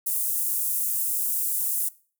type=high-pass noise; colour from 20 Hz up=pink; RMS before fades=-26 dBFS; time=0.06-1.89 s; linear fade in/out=10 ms; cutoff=9700 Hz; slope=24 dB/octave; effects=noise-tail reverb RT60 0.4 s tail -20 dB re dry